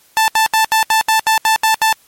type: tone bursts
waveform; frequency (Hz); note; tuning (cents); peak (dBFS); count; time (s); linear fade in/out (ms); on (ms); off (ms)
sawtooth; 882; A5; +4; -6; 10; 0.17-1.927; 0; 110; 73
effects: white hiss -51 dBFS RMS until 2.07 s + MP3 64 kbps